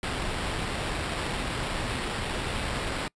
pink noise with sample-and-hold, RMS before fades -31 dBFS, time 0.03-3.08 s, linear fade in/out 2 ms, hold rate 6300 Hz, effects noise-tail reverb RT60 0.1 s tail -26 dB re dry + resampled to 22050 Hz

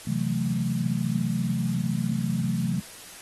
sine chord, F# half-diminished seventh, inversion second, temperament equal, 130.81 / 164.81 / 185 / 220 Hz, C3 / E3 / F#3 / A3, 0 / 0 / 0 / 0 cents, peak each -29 dBFS, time 0.07-2.8 s, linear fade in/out 5 ms, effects white hiss -44 dBFS RMS until 3.21 s + AAC 32 kbps

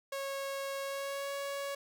sawtooth tone with pitch glide, 549 to 559.2 Hz, C#5 to C#5, -17 to +15 cents, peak -32 dBFS, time 0.12-1.75 s, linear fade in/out 5 ms, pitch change +32 cents, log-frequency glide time 0.81-1.33 s, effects none

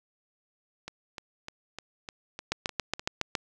two click trains, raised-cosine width 0.2 ms, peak -21 / -10 dBFS, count 8 / 7, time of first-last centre 0.88-2.995 / 2.52-3.352 s, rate 3.31 / 7.21 Hz, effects none

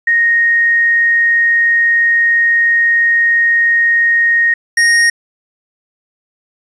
sine / square tone pair in turn, 1863 / 1863 Hz, A#6 / A#6, -2 / -2 cents, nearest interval unison, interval 0 cents, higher neither, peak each -8 dBFS, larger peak neither, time 0.07-4.54 / 4.77-5.1 s, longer first, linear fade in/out 5 ms, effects resampled to 22050 Hz + 8-bit

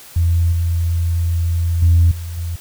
sine tone with level steps, 84.7 Hz, E2, 48 cents sharp, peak -11 / -14 / -7 / -24 / -20 dBFS, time 0.16-2.56 s, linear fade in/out 5 ms, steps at 0.52 / 1.82 / 2.11 / 2.37 s, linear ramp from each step 5 ms, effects tanh soft clip ceiling -4 dBFS + white hiss -40 dBFS RMS until 2.6 s

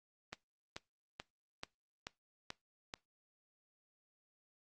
click train, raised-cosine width 0.2 ms, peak -24 dBFS, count 7, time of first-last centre 0.33-2.939 s, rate 2.3 Hz, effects noise-tail reverb RT60 0.2 s tail -22 dB re dry + Opus 24 kbps

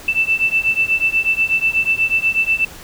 sine beating tone pair, 2653 / 2661.2 Hz, E7 / E7, +10 / +16 cents, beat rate 8.2 Hz, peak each -17 dBFS, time 0.08-2.65 s, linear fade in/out 5 ms, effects pink hiss -37 dBFS RMS until 2.83 s

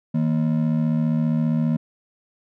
triangle ring-modulated tone, 196.8 Hz, G3, 7 cents sharp, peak -13 dBFS, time 0.14-1.77 s, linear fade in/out 10 ms, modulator 37.5 Hz, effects none

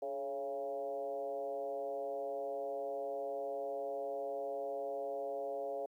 sine tone with frequency modulation, 554 Hz, C#5, 1 cent flat, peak -36 dBFS, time 0.02-5.86 s, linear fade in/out 5 ms, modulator 132 Hz, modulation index 1.2, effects high-pass 300 Hz 12 dB/octave + 12-bit

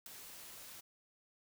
white noise with ADSR envelope, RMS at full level -44 dBFS, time 0.06-0.81 s, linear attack 4 ms, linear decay 4 ms, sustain -8 dB, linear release 13 ms, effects none

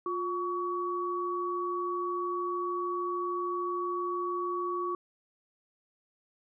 sine tone pair together, 354.5 / 1128.3 Hz, F4 / C#6, +26 / +30 cents, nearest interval octave + minor sixth, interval 2004 cents, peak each -33 / -32 dBFS, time 0.06-4.95 s, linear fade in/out 2 ms, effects none

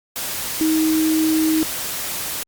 sine tone in noise, 315.8 Hz, D#4, 26 cents sharp, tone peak -15 dBFS, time 0.61-1.63 s, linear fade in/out 0 ms, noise white, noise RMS -26 dBFS, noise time 0.16-2.43 s, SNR +8 dB, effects Opus 48 kbps

